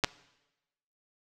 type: clicks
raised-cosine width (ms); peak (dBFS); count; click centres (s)
0.2; -7; 2; 0.038 / 0.045
effects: noise-tail reverb RT60 1.0 s tail -20 dB re dry